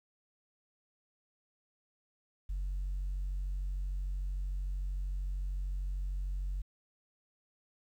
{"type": "tone", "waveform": "sine", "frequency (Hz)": 46.62, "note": "F#1", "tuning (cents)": 14, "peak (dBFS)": -31, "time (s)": [2.49, 6.62], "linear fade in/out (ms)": 10, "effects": ["tanh soft clip ceiling -31 dBFS", "11-bit"]}